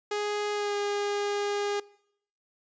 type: tone with pitch glide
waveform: sawtooth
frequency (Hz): 415.3 to 408.4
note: G#4 to G#4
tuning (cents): 0 to -29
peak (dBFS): -24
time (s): 0.11-1.8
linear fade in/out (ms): 5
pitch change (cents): -29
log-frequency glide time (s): 0.53-0.75
effects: noise-tail reverb RT60 0.7 s tail -22 dB re dry + resampled to 16000 Hz